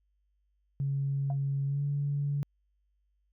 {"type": "tone with pitch glide", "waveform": "sine", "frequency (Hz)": [138.59, 142.9], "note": ["C#3", "D3"], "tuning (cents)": [0, -47], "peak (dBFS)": -27, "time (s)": [0.8, 2.43], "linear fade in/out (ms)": 0, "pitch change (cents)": 53, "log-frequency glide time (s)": [1.66, 1.82]}
{"type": "tone with exponential decay", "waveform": "sine", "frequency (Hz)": 698.5, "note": "F5", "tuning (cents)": 0, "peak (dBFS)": -34, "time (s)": [1.3, 1.38], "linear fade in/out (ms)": 2, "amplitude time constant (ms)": 16}
{"effects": ["tanh soft clip ceiling -21 dBFS", "added 50 Hz sine -70 dBFS peak until 3.32 s"]}